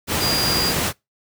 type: tone in noise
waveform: sine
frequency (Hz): 4820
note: D8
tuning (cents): +44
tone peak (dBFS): -20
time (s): 0.19-0.74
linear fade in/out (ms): 50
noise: pink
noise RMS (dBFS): -21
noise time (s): 0.07-0.93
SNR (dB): -2
effects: noise-tail reverb RT60 0.2 s tail -24 dB re dry + high-pass 80 Hz 12 dB/octave